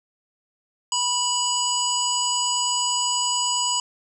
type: harmonic tone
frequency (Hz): 981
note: B5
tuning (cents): -12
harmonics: 1 / 3 / 5 / 7 / 8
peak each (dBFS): -26 / -26 / -29 / -27 / -28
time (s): 0.92-3.8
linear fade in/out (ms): 2
effects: 9-bit